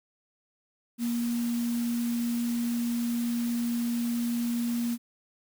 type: tone in noise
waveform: sine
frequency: 236.5 Hz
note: A#3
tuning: 25 cents sharp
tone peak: -26 dBFS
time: 0.98-4.98 s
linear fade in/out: 50 ms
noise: white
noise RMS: -42 dBFS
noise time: 0.98-4.98 s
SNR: +13 dB
effects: none